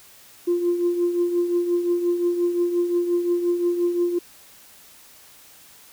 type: tone with tremolo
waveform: sine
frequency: 349.2 Hz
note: F4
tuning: in tune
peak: -15 dBFS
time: 0.47-4.19 s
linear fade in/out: 10 ms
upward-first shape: triangle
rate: 5.7 Hz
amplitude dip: 65%
effects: tanh soft clip ceiling -13 dBFS + white hiss -49 dBFS RMS until 5.92 s